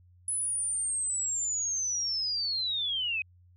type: linear sweep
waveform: sine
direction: down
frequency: 10220 to 2489 Hz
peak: -28 dBFS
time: 0.28-3.22 s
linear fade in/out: 2 ms
effects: added 89 Hz sine -56 dBFS peak until 3.56 s